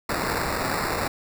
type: noise with sample-and-hold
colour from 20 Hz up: white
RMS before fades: -26 dBFS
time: 0.09-1.08 s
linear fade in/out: 5 ms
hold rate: 3150 Hz
effects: none